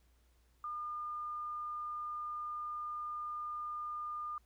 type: tone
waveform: sine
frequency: 1210 Hz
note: D#6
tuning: 49 cents flat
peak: -38 dBFS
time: 0.64-4.38 s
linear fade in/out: 2 ms
effects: added 60 Hz sine -67 dBFS peak until 4.45 s + pink hiss -75 dBFS RMS until 4.45 s